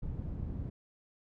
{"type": "low-pass noise", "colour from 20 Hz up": "white", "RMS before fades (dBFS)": -38, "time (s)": [0.02, 0.7], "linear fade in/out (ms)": 10, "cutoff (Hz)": 120, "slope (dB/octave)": 12, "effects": []}